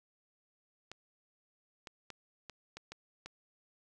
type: clicks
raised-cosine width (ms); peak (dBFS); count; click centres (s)
0.2; -28; 7; 0.916 / 1.872 / 2.103 / 2.497 / 2.77 / 2.92 / 3.26
effects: none